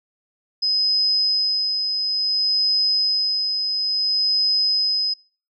sine tone with tremolo, 5050 Hz, D#8, 25 cents sharp, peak -16 dBFS, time 0.62-5.14 s, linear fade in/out 10 ms, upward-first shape sine, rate 0.58 Hz, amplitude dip 40%, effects noise-tail reverb RT60 0.4 s tail -24 dB re dry

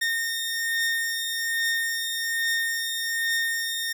sawtooth beating tone pair, 1834 / 1835.2 Hz, A#6 / A#6, -29 / -28 cents, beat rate 1.2 Hz, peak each -22 / -28 dBFS, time 0.01-3.93 s, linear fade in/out 10 ms, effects none

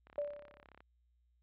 click train, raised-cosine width 0.3 ms, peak -38 dBFS, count 26, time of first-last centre 0.07-0.805 s, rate 34 Hz
sine tone with exponential decay, 582 Hz, D5, 16 cents flat, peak -31 dBFS, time 0.18-0.64 s, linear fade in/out 1 ms, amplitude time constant 99 ms
effects added 60 Hz sine -70 dBFS peak until 1.42 s + low-pass 2000 Hz 12 dB/octave

